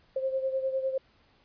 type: beating tone pair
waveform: sine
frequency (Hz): 528 / 537.9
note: C5 / C5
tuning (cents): +16 / +48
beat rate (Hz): 9.9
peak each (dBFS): -28 / -34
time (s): 0.16-0.98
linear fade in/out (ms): 5
effects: pink hiss -64 dBFS RMS until 1.44 s + resampled to 11025 Hz